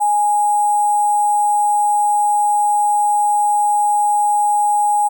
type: tone with sample-and-hold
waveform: sine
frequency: 830 Hz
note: G#5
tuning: 1 cent flat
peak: -12 dBFS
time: 0-5.09 s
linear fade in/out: 20 ms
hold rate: 8820 Hz
effects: none